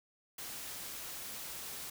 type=noise; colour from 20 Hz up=white; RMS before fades=-44 dBFS; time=0.38-1.9 s; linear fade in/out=5 ms; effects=none